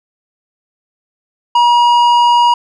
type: tone with tanh clipping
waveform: sine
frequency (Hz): 957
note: A#5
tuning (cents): +45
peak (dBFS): -8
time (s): 1.55-2.54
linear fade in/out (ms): 5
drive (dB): 10
effects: none